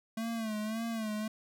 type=tone with vibrato; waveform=square; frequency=221 Hz; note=A3; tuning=8 cents sharp; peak=-34 dBFS; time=0.17-1.28 s; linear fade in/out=5 ms; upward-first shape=sine; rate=1.8 Hz; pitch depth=74 cents each way; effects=none